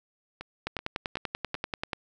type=two click trains; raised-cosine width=0.3 ms; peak=-22 / -14 dBFS; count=4 / 14; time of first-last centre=0.41-1.551 / 0.67-1.932 s; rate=2.63 / 10.3 Hz; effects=none